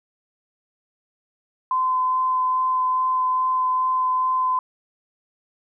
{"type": "tone with vibrato", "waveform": "sine", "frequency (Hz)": 1025, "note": "C6", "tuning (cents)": -36, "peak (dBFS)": -18, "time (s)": [1.71, 4.59], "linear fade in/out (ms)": 2, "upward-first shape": "sine", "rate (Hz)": 2.4, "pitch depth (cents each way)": 8, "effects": []}